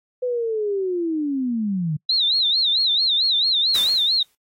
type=linear sweep; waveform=sine; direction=down; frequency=506 to 145.4 Hz; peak=-20 dBFS; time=0.22-1.97 s; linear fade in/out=10 ms
type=tone with vibrato; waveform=sine; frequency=3908 Hz; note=B7; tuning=19 cents flat; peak=-16 dBFS; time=2.09-4.23 s; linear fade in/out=5 ms; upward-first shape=sine; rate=4.5 Hz; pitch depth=170 cents each way
type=noise with exponential decay; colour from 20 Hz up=white; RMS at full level=-27 dBFS; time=3.75-4.35 s; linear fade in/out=1 ms; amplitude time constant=130 ms
effects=noise-tail reverb RT60 0.1 s tail -26 dB re dry + AAC 48 kbps